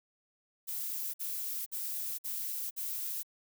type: noise bursts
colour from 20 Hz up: violet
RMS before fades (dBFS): -37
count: 5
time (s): 0.67-3.232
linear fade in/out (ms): 20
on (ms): 470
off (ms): 53
effects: none